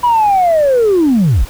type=linear sweep; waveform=sine; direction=down; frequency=989 to 34.65 Hz; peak=-6 dBFS; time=0.03-1.45 s; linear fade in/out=10 ms; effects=tanh soft clip ceiling -5 dBFS + pink hiss -34 dBFS RMS until 1.49 s